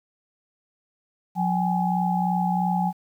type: tone cluster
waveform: sine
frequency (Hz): 179.5 / 776 / 839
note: F3 / G5 / G#5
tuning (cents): +48 / -18 / +17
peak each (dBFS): -23 / -28 / -25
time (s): 1.35-2.93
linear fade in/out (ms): 50
effects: 9-bit